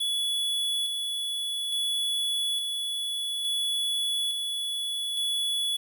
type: tone with tremolo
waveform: square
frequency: 3409 Hz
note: G#7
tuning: 45 cents sharp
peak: -26 dBFS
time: 0-5.77 s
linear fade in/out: 10 ms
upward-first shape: square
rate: 0.58 Hz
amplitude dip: 30%
effects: 9-bit